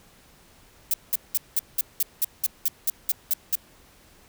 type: noise bursts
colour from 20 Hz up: violet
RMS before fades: -22 dBFS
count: 13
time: 0.91-3.554 s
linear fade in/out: 2 ms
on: 28 ms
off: 190 ms
effects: pink hiss -55 dBFS RMS until 4.28 s